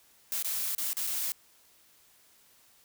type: noise with dropouts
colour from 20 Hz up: blue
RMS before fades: -32 dBFS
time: 0.32-1.32 s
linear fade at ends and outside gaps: 0 ms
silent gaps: 0.425-0.446 / 0.749-0.782 / 0.931-0.969 / 1.068-1.073 s
effects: white hiss -62 dBFS RMS until 2.84 s